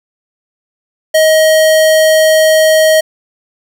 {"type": "tone", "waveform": "square", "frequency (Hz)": 630, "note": "D#5", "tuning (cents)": 21, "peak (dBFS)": -6, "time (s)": [1.14, 3.01], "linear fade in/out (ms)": 10, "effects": []}